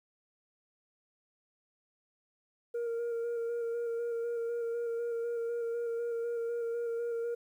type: tone with vibrato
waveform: sine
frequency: 467.5 Hz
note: A#4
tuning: 5 cents sharp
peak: -29 dBFS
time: 2.74-7.35 s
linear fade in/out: 10 ms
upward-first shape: square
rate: 4 Hz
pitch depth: 17 cents each way
effects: tanh soft clip ceiling -31 dBFS + 11-bit